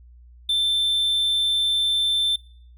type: tone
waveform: triangle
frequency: 3550 Hz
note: A7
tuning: 15 cents sharp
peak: -17 dBFS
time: 0.49-2.36 s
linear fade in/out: 5 ms
effects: noise-tail reverb RT60 0.6 s tail -23 dB re dry + added 60 Hz sine -45 dBFS peak until 2.77 s